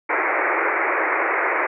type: band-pass noise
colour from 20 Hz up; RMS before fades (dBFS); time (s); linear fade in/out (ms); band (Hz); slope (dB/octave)
white; -21; 0.09-1.67; 10; 310 to 2300; 96
effects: none